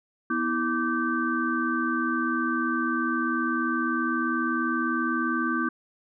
sine tone cluster, 244.9 / 325 / 1168 / 1547 Hz, B3 / E4 / D6 / G6, -14 / -24 / -10 / -23 cents, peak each -29 dBFS, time 0.3-5.69 s, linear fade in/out 5 ms, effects none

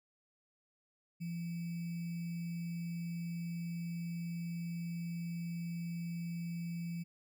sine tone with sample-and-hold, 170 Hz, F3, 46 cents flat, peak -37 dBFS, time 1.2-7.04 s, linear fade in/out 20 ms, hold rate 2450 Hz, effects none

